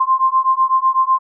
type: beating tone pair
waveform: sine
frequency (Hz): 1046.5 / 1054.5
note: C6 / C6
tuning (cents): 0 / +13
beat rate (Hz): 8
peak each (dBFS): -15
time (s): 0-1.19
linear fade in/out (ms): 10
effects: none